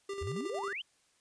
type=tone with tremolo; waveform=square; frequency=396.7 Hz; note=G4; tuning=21 cents sharp; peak=-36 dBFS; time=0.09-0.73 s; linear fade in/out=5 ms; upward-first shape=square; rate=11 Hz; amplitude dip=45%
type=exponential sweep; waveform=sine; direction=up; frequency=71.2 to 3243 Hz; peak=-36 dBFS; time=0.21-0.82 s; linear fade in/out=10 ms
effects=white hiss -70 dBFS RMS until 1.2 s + resampled to 22050 Hz